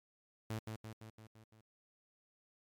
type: tone with echo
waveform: sawtooth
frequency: 110 Hz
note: A2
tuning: in tune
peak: -34 dBFS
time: 0.5-0.59 s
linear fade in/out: 5 ms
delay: 170 ms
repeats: 6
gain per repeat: -4 dB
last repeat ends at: 1.61 s
effects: MP3 96 kbps